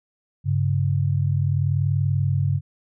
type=tone pair together; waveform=sine; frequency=99 / 139.65 Hz; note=G2 / C#3; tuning=+18 / +13 cents; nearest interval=tritone; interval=595 cents; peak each=-21 dBFS; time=0.44-2.61 s; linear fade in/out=50 ms; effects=none